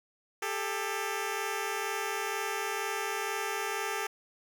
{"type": "tone pair together", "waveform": "10% pulse", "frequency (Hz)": [397.9, 440], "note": ["G4", "A4"], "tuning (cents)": [26, 0], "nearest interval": "major second", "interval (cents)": 174, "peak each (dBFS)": -26, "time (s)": [0.42, 4.07], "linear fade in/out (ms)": 5, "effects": []}